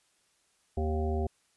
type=harmonic tone; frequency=77.78 Hz; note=D#2; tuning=in tune; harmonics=1 / 3 / 5 / 7 / 9 / 10; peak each=-29 / -37 / -34 / -43 / -38 / -45 dBFS; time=0.77-1.27 s; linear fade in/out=5 ms; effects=white hiss -70 dBFS RMS until 1.56 s + resampled to 24000 Hz